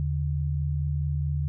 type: tone pair together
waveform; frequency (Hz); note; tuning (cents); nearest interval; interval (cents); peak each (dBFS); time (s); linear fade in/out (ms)
sine; 79.3 / 143.93; D#2 / D3; +33 / -35; minor seventh; 1032; -27; 0-1.48; 0
effects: none